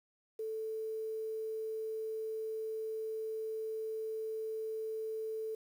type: tone with quantisation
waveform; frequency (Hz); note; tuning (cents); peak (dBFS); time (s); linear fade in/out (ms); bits
sine; 440; A4; 0; -36; 0.39-5.55; 5; 10
effects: none